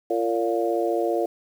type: harmonic tone with a mistuned harmonic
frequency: 114.7 Hz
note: A#2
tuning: 28 cents flat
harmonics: 3 / 4 / 5 / 6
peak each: -25 / -26 / -27 / -28 dBFS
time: 0.1-1.26 s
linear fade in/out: 5 ms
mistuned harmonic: 6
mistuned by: +38 cents
effects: 8-bit